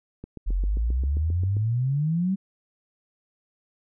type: click train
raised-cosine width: 3 ms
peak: -24 dBFS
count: 11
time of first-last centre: 0.24-1.568 s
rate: 7.53 Hz
type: exponential sweep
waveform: sine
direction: up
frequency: 41.7 to 197.5 Hz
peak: -21 dBFS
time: 0.46-2.36 s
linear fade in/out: 20 ms
effects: none